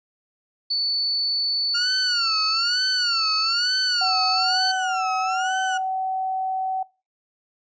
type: tone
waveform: sine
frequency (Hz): 4476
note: C#8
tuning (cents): +16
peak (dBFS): -20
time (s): 0.7-4.72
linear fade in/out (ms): 10
type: tone with vibrato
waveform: 35% pulse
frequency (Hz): 1395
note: F6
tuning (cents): -2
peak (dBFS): -23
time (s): 1.74-5.78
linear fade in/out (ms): 10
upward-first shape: sine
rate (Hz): 1.1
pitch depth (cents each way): 150
type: tone with pitch glide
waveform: sine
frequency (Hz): 750 to 757.4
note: F#5 to F#5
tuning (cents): +23 to +40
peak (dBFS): -23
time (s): 4.01-6.83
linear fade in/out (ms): 5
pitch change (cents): +17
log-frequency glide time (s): 4.32-5.89
effects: noise-tail reverb RT60 0.3 s tail -21 dB re dry + resampled to 16000 Hz